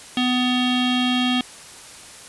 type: tone with low-pass filter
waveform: square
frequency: 250 Hz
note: B3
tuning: 21 cents sharp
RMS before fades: -20 dBFS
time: 0.17-1.41 s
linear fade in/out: 2 ms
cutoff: 3300 Hz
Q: 7.1
effects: white hiss -41 dBFS RMS until 2.28 s + resampled to 24000 Hz